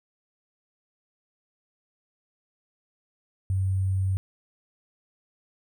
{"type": "tone with sample-and-hold", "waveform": "sine", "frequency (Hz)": 95.1, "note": "F#2", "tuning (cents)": 48, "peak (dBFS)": -22, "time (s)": [3.5, 4.17], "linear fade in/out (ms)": 0, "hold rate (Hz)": 8820, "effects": []}